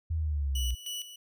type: linear sweep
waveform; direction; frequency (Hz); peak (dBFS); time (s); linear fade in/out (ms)
sine; down; 82.41 to 60; -27; 0.1-0.75; 10
type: tone with tremolo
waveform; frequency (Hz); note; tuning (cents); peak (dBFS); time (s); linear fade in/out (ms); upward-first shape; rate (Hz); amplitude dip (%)
sawtooth; 2950; F#7; -6; -31; 0.55-1.16; 5; square; 3.2; 70
effects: none